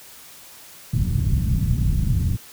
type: low-pass noise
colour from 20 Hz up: white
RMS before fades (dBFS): -20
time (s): 0.93-2.37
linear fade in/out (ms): 10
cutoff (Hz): 150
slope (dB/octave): 24
effects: white hiss -44 dBFS RMS until 2.52 s